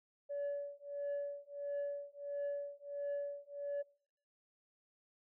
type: tone with tremolo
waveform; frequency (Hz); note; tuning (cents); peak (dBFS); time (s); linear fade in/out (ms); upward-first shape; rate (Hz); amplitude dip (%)
sine; 571; D5; -49; -33; 0.29-3.83; 20; triangle; 1.5; 100
effects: noise-tail reverb RT60 0.6 s tail -25 dB re dry + tanh soft clip ceiling -34 dBFS